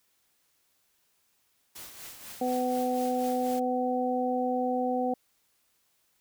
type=noise with tremolo; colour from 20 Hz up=white; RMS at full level=-43 dBFS; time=1.75-3.6 s; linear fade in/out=10 ms; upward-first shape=sine; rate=4.1 Hz; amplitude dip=50%
type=harmonic tone; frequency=251.1 Hz; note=B3; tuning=29 cents sharp; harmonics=1 / 2 / 3; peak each=-30 / -30 / -30 dBFS; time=2.41-5.14 s; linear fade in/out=5 ms
effects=white hiss -71 dBFS RMS until 6.2 s